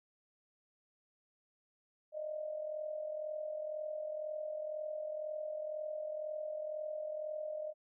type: tone with amplitude modulation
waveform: sine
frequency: 614 Hz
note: D#5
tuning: 23 cents flat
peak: -35 dBFS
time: 2.12-7.74 s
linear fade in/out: 50 ms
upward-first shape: sine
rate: 42 Hz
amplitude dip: 60%
effects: none